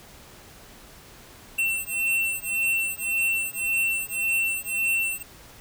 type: beating tone pair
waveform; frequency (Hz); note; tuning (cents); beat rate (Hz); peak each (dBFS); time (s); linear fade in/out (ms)
square; 2700 / 2701.8; E7 / E7; +41 / +42; 1.8; -27 / -27; 1.58-5.23; 10
effects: pink hiss -48 dBFS RMS until 5.6 s